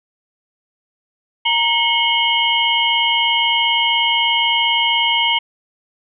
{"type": "tone cluster", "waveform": "sine", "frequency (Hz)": [932, 2177, 2896, 3133], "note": ["A#5", "C#7", "F#7", "G7"], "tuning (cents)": [-1, -32, -38, -2], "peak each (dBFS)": -19, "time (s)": [1.45, 5.39], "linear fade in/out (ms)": 10, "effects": []}